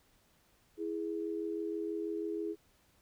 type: tone pair together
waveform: sine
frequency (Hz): 329.6 / 415.8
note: E4 / G#4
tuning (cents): 0 / +2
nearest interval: major third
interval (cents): 402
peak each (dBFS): -37 / -37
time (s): 0.77-2.56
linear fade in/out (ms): 50
effects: pink hiss -69 dBFS RMS until 3.01 s